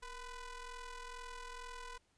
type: ring-modulated tone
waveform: sawtooth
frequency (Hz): 493.9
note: B4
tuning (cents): 0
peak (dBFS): -39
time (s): 0.02-1.98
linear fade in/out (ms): 10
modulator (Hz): 515
effects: pink hiss -75 dBFS RMS until 2.17 s + resampled to 22050 Hz